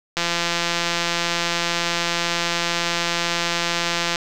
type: click train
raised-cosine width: 0.2 ms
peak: -4 dBFS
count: 683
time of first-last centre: 0.17-4.158 s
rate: 171 Hz
effects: 7-bit